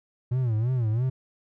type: tone with vibrato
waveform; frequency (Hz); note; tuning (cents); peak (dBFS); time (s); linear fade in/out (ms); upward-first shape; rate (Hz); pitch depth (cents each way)
triangle; 118.3; A#2; +26; -20; 0.31-1.1; 10; sine; 3; 170
effects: none